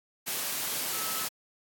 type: tone in noise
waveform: sine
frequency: 1300 Hz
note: E6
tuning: 24 cents flat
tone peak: -39 dBFS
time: 0.92-1.26 s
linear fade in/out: 20 ms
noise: white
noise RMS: -32 dBFS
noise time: 0.26-1.29 s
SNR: -10 dB
effects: high-pass 150 Hz 12 dB/octave + AAC 64 kbps